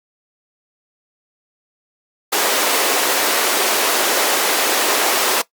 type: high-pass noise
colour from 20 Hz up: pink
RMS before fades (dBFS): -17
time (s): 2.32-5.42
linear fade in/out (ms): 10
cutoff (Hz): 360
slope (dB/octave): 24
effects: noise-tail reverb RT60 0.1 s tail -18 dB re dry + Opus 48 kbps